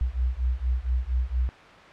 sine beating tone pair, 60.2 / 64.5 Hz, B1 / C2, -44 / -24 cents, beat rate 4.3 Hz, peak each -26 / -26 dBFS, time 0.01-1.49 s, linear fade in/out 0 ms, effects white hiss -46 dBFS RMS until 1.92 s + low-pass 2000 Hz 12 dB/octave

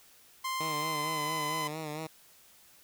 sawtooth tone with pitch glide, 1046.5 to 1015.5 Hz, C6 to B5, 0 to +48 cents, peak -28 dBFS, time 0.44-1.68 s, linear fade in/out 10 ms, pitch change -52 cents, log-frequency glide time 0.7-1.29 s
10% pulse tone with vibrato, 154.4 Hz, D#3, 13 cents flat, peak -28 dBFS, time 0.6-2.07 s, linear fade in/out 5 ms, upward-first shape sine, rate 4.4 Hz, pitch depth 61 cents each way
effects white hiss -59 dBFS RMS until 2.83 s

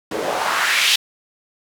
white noise with band-pass filter sweep, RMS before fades -19 dBFS, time 0.11-0.96 s, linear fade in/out 5 ms, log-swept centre 360 to 3600 Hz, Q 2, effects none

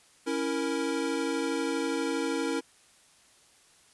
square chord, A# diminished, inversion first, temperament equal, 277.2 / 329.6 / 466.2 Hz, C#4 / E4 / A#4, 0 / 0 / 0 cents, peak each -33 dBFS, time 0.26-2.61 s, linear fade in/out 20 ms, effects white hiss -60 dBFS RMS until 3.93 s + resampled to 24000 Hz

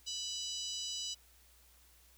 harmonic tone, 987.8 Hz, B5, in tune, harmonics 3 / 4 / 5 / 6 / 7 / 8, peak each -43 / -44 / -44 / -45 / -50 / -49 dBFS, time 0.06-1.15 s, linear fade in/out 20 ms, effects added 60 Hz sine -65 dBFS peak until 2.17 s + white hiss -65 dBFS RMS until 2.17 s

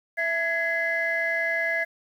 sine tone cluster, 663 / 1673 / 2042 Hz, E5 / G#6 / C7, +10 / +12 / -43 cents, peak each -29 / -26 / -26 dBFS, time 0.17-1.85 s, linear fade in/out 20 ms, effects tanh soft clip ceiling -15 dBFS + 9-bit

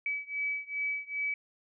sine beating tone pair, 2287 / 2289.5 Hz, D7 / D7, -47 / -45 cents, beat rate 2.5 Hz, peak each -34 / -35 dBFS, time 0.06-1.34 s, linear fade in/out 2 ms, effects none

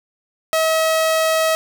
sawtooth tone, 641 Hz, E5, 49 cents flat, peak -11 dBFS, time 0.53-1.55 s, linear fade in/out 0 ms, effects none

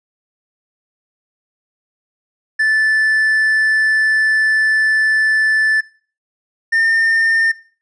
triangle tone pair in turn, 1753 / 1810.6 Hz, A6 / A6, -7 / +49 cents, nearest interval minor second, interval 56 cents, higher second, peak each -10 dBFS, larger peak neither, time 2.59-5.81 / 6.72-7.52 s, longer first, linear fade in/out 10 ms, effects noise-tail reverb RT60 0.4 s tail -18 dB re dry + resampled to 22050 Hz

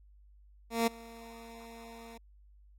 15% pulse tone with ADSR envelope, 230.2 Hz, A#3, 22 cents flat, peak -18 dBFS, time 0.7-2.18 s, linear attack 170 ms, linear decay 13 ms, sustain -23 dB, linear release 8 ms, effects added 50 Hz sine -56 dBFS peak until 2.78 s + AAC 48 kbps

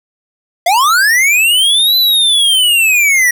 square linear two-way sweep, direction up then down, 659.3 to 4042 to 1896 Hz, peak -8 dBFS, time 0.66-3.31 s, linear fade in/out 5 ms, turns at 1.97 s, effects none

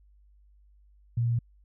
sine tone, 118 Hz, A#2, 22 cents sharp, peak -23 dBFS, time 1.17-1.39 s, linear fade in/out 5 ms, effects added 50 Hz sine -56 dBFS peak until 1.64 s

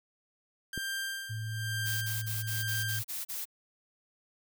sawtooth tone with tremolo, 1584 Hz, G6, 18 cents sharp, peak -29 dBFS, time 0.73-2.99 s, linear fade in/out 2 ms, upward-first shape sine, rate 1.1 Hz, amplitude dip 75%
click, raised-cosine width 3 ms, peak -25 dBFS, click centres 0.777 s
sine tone, 110 Hz, A2, in tune, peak -34 dBFS, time 1.29-3.03 s, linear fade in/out 20 ms
blue noise bursts, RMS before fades -37 dBFS, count 8, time 1.85-3.455 s, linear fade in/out 20 ms, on 170 ms, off 35 ms
effects none

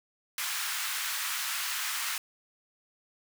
pink high-pass noise, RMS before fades -33 dBFS, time 0.38-2.18 s, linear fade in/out 2 ms, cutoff 1200 Hz, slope 24 dB/octave, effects none

